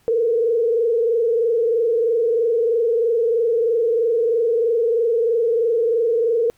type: tone with frequency modulation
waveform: sine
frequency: 461.8 Hz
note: A#4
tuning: 16 cents flat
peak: -15 dBFS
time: 0.08-6.5 s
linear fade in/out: 0 ms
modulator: 23.1 Hz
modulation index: 1
effects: pink hiss -60 dBFS RMS until 6.57 s